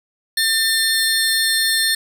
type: tone pair together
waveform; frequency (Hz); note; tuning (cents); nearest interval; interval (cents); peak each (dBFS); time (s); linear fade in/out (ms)
25% pulse; 1797 / 4274; A6 / C8; +36 / +36; octave + minor third; 1500; -14; 0.37-1.95; 5
effects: none